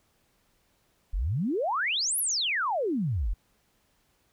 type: exponential two-way sweep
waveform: sine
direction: up then down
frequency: 38.37 to 11840 to 38.37 Hz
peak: -25 dBFS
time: 1.13-3.34 s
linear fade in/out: 10 ms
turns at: 2.19 s
effects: pink hiss -69 dBFS RMS until 4.32 s